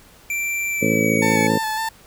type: tone with pitch glide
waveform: square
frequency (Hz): 2349 to 2246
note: D7 to C#7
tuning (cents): 0 to +22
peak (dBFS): -22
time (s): 0.3-1.47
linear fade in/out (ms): 2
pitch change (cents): -78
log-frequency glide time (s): 0.69-1.21
type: harmonic tone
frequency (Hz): 55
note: A1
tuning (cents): 0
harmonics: 2 / 3 / 4 / 5 / 6 / 7 / 8 / 9 / 10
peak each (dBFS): -29 / -25 / -22 / -24 / -26 / -34 / -24 / -27 / -27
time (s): 0.81-1.59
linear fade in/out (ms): 20
type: tone with vibrato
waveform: 30% pulse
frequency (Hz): 880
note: A5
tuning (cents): 0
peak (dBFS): -19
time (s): 1.22-1.89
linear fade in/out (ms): 5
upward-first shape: square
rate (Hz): 3.6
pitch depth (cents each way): 22
effects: pink hiss -49 dBFS RMS until 2.06 s